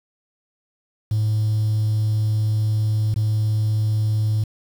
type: tone with dropouts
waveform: triangle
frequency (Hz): 107.7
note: A2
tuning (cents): -37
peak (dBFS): -14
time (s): 1.11-4.44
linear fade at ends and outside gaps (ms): 5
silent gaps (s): 3.142-3.16
effects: tanh soft clip ceiling -13 dBFS + 7-bit